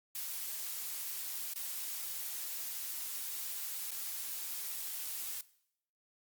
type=noise with dropouts; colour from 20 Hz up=blue; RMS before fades=-40 dBFS; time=0.15-5.41 s; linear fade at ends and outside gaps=2 ms; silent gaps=1.537-1.558 / 3.909-3.915 s; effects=noise-tail reverb RT60 0.7 s tail -19 dB re dry + Opus 48 kbps